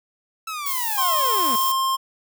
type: linear sweep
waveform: sawtooth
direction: down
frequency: 1326 to 207.7 Hz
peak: -24 dBFS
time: 0.47-1.56 s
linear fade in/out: 5 ms
type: noise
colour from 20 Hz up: violet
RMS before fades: -26 dBFS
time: 0.66-1.72 s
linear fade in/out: 2 ms
type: tone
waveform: square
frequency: 1060 Hz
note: C6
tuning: 22 cents sharp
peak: -20 dBFS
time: 0.97-1.97 s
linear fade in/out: 20 ms
effects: none